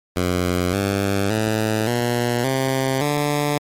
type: tone with pitch steps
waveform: 10% pulse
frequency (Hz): 89.7 / 98.96 / 109.17 / 120.43 / 132.85 / 146.56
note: F2 / G2 / A2 / B2 / C3 / D3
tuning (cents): +47 / +17 / -13 / -43 / +27 / -3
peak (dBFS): -10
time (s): 0.16-3.58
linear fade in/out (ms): 5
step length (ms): 570
effects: MP3 64 kbps